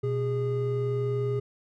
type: tone pair together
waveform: triangle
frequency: 123.47 / 410.5 Hz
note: B2 / G#4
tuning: 0 / -20 cents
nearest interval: octave + major sixth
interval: 2080 cents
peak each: -26 dBFS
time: 0.03-1.4 s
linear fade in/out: 10 ms
effects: none